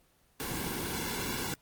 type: noise with comb filter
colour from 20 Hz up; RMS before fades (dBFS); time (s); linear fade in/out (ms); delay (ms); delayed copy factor
pink; -35; 0.4-1.54; 0; 1.6; -0.7
effects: pink hiss -67 dBFS RMS until 1.61 s + Opus 24 kbps